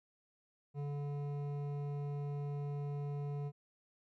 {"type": "tone with hard clipping", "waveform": "triangle", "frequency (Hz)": 143.9, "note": "D3", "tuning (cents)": -35, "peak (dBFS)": -39, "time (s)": [0.74, 3.52], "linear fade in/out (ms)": 50, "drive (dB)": 15, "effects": []}